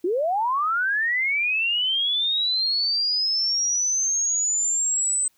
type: linear sweep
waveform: sine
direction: up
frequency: 326.1 to 8130 Hz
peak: -20 dBFS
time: 0.04-5.28 s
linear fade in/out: 5 ms
effects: white hiss -65 dBFS RMS until 5.37 s